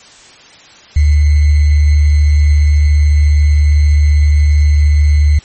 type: tone with sample-and-hold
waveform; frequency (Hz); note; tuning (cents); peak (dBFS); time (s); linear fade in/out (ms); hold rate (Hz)
sine; 74; D2; +14; -5; 0.96-5.39; 5; 2100
effects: white hiss -39 dBFS RMS until 5.44 s + MP3 32 kbps